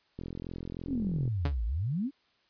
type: click train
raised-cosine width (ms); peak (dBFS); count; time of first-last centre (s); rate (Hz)
3; -26; 48; 0.19-1.278; 43.2
type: exponential two-way sweep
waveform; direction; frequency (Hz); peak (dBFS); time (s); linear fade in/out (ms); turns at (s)
sine; down then up; 300 to 52.2 to 300; -28; 0.87-2.11; 50; 1.65
type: tone with exponential decay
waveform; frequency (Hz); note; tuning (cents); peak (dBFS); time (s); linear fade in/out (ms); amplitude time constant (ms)
sawtooth; 142; C#3; +42; -24; 1.45-1.55; 5; 21
effects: white hiss -69 dBFS RMS until 2.49 s + resampled to 11025 Hz